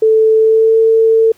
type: tone with pitch glide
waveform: sine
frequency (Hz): 440 to 447.9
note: A4 to A4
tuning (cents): 0 to +31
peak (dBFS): -6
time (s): 0.02-1.32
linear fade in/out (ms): 5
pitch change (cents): +31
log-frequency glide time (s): 0.37-0.78
effects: pink hiss -50 dBFS RMS until 1.37 s